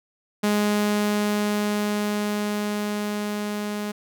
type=tone with level ramp; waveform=sawtooth; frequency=208 Hz; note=G#3; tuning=3 cents sharp; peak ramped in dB=-15 to -23 dBFS; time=0.43-3.92 s; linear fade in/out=10 ms; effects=none